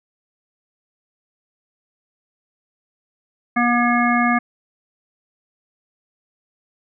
harmonic tone, 240.4 Hz, B3, 46 cents flat, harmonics 1 / 3 / 5 / 7 / 9, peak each -18 / -21 / -21 / -23 / -23 dBFS, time 3.56-4.39 s, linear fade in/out 10 ms, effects none

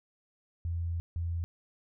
sine tone bursts at uneven times, 84.7 Hz, E2, 48 cents sharp, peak -30 dBFS, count 2, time 0.65-1 / 1.16-1.44 s, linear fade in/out 0 ms, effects none

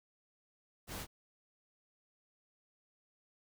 pink noise, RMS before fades -43 dBFS, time 0.87-1.07 s, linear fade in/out 50 ms, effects none

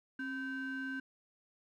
triangle ring-modulated tone, 640 Hz, D#5, 49 cents sharp, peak -32 dBFS, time 0.19-1 s, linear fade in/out 5 ms, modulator 908 Hz, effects none

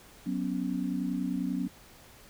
sine chord, F# suspended fourth, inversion none, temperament equal, 185 / 246.9 / 277.2 Hz, F#3 / B3 / C#4, 0 / 0 / 0 cents, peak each -33 dBFS, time 0.26-1.68 s, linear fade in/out 10 ms, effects pink hiss -54 dBFS RMS until 2.29 s

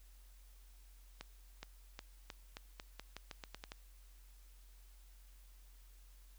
accelerating click train, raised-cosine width 0.2 ms, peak -28 dBFS, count 13, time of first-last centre 1.21-3.719 s, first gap 420 ms, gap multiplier 0.86, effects added 45 Hz sine -57 dBFS peak until 6.38 s + white hiss -69 dBFS RMS until 6.38 s

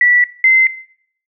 sine tone pair in turn, 1956 / 2067 Hz, B6 / C7, -17 / -22 cents, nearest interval minor second, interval 95 cents, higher second, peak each -7 / -6 dBFS, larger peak second, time 0.01-0.24 / 0.44-0.67 s, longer neither, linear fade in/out 2 ms, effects noise-tail reverb RT60 0.6 s tail -18 dB re dry

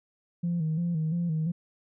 sine tone with vibrato, 164.81 Hz, E3, in tune, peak -24 dBFS, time 0.43-1.52 s, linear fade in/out 10 ms, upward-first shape square, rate 2.9 Hz, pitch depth 77 cents each way, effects tanh soft clip ceiling -22 dBFS

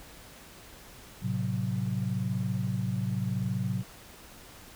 sine chord, F# diminished, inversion first, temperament equal, 110 / 130.81 / 185 Hz, A2 / C3 / F#3, 0 / 0 / 0 cents, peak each -32 dBFS, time 1.21-3.84 s, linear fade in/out 50 ms, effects pink hiss -50 dBFS RMS until 4.75 s

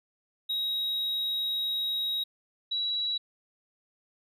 triangle / sine tone pair in turn, 3808 / 3906 Hz, A#7 / B7, +36 / -20 cents, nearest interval unison, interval 44 cents, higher second, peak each -26 / -27 dBFS, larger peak first, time 0.49-2.24 / 2.71-3.18 s, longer first, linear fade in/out 10 ms, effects none

